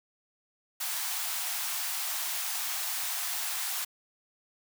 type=high-pass noise; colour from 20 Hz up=white; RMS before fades=-33 dBFS; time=0.8-3.85 s; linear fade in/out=10 ms; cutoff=660 Hz; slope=96 dB/octave; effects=none